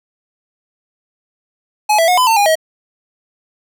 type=tone with pitch steps; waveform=square; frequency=846 / 660 / 724 / 1009 / 899 / 815 / 637 Hz; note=G#5 / E5 / F#5 / B5 / A5 / G#5 / D#5; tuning=+32 / +2 / -38 / +37 / +37 / -33 / +41 cents; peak=-10 dBFS; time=1.89-2.555 s; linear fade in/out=10 ms; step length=95 ms; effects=none